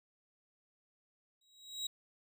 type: tone with exponential growth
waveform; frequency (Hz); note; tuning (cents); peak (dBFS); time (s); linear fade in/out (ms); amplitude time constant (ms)
35% pulse; 3834; A#7; +48; -32; 1.41-1.87; 5; 100
effects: none